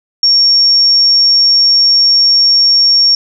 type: tone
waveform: sine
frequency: 5520 Hz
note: F8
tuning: 21 cents flat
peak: -5 dBFS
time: 0.23-3.15 s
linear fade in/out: 2 ms
effects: none